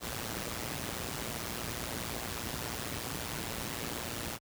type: noise with amplitude modulation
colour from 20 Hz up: pink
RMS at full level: -34 dBFS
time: 0-4.39 s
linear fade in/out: 50 ms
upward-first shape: sine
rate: 117 Hz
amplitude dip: 80%
effects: high-pass 60 Hz 12 dB/octave